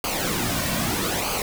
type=noise with flanger; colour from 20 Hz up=pink; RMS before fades=-25 dBFS; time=0.04-1.42 s; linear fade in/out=2 ms; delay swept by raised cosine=0.54 to 2.44 ms; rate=0.79 Hz; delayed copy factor=-0.65; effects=none